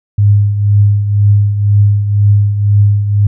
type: tone with tremolo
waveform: sine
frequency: 102.5 Hz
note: G#2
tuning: 22 cents flat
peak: -3 dBFS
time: 0.18-3.27 s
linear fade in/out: 5 ms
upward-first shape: triangle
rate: 2 Hz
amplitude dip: 65%
effects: none